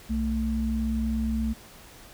sine tone pair together, 63.3 / 222.9 Hz, B1 / A3, +43 / +23 cents, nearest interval octave + minor seventh, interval 2180 cents, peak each -28 / -26 dBFS, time 0.09-1.54 s, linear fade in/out 20 ms, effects pink hiss -49 dBFS RMS until 2.13 s

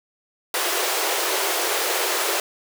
pink high-pass noise, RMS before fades -23 dBFS, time 0.54-2.4 s, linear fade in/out 2 ms, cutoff 340 Hz, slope 96 dB/octave, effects none

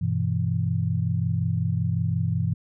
sine chord, E minor, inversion first, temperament equal, 98 / 123.47 / 164.81 Hz, G2 / B2 / E3, 0 / 0 / 0 cents, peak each -26 dBFS, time 0.01-2.54 s, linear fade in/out 10 ms, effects none

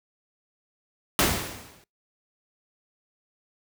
pink noise with exponential decay, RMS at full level -18 dBFS, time 1.19-1.84 s, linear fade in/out 1 ms, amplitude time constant 140 ms, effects noise-tail reverb RT60 0.2 s tail -25 dB re dry + high-pass 60 Hz 12 dB/octave

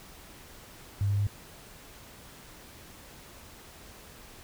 sine tone with pitch steps, 100 / 100.81 / 101.63 Hz, G2 / G2 / G#2, +35 / +49 / -37 cents, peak -24 dBFS, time 1.01-1.268 s, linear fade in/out 0 ms, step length 86 ms, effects pink hiss -50 dBFS RMS until 4.43 s

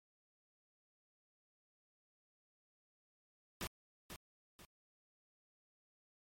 pink noise with echo, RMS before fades -42 dBFS, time 3.61-3.67 s, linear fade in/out 0 ms, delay 490 ms, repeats 2, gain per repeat -8 dB, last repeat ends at 4.65 s, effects MP3 64 kbps

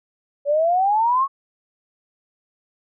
sine exponential sweep, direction up, 562 to 1119 Hz, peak -15 dBFS, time 0.45-1.28 s, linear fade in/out 50 ms, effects none

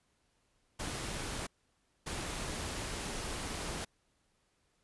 pink noise bursts at uneven times, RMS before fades -39 dBFS, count 2, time 0.79-1.47 / 2.06-3.85 s, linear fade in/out 10 ms, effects pink hiss -75 dBFS RMS until 4.83 s + resampled to 24000 Hz

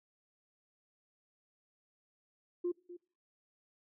sine tone with echo, 351.9 Hz, F4, 13 cents sharp, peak -30 dBFS, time 2.64-2.72 s, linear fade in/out 10 ms, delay 250 ms, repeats 1, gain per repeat -15 dB, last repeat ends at 2.97 s, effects noise-tail reverb RT60 0.5 s tail -25 dB re dry + tanh soft clip ceiling -27 dBFS

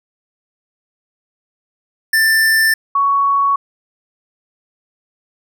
square / sine tone pair in turn, 1777 / 1116.6 Hz, A6 / C#6, +17 / +12 cents, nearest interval minor sixth, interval 805 cents, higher first, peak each -11 dBFS, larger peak neither, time 2.13-2.74 / 2.95-3.56 s, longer neither, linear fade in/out 5 ms, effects none

